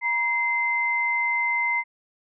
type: tone pair together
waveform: sine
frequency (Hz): 953 / 2074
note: A#5 / C7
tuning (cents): +38 / -16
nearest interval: octave + minor second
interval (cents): 1346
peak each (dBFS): -27 / -22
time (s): 0.01-1.84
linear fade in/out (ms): 50
effects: none